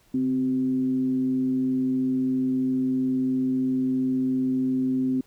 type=tone with frequency modulation; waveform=sine; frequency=259.5 Hz; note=C4; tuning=14 cents flat; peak=-21 dBFS; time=0.14-5.21 s; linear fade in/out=5 ms; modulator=123 Hz; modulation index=0.29; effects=pink hiss -61 dBFS RMS until 5.26 s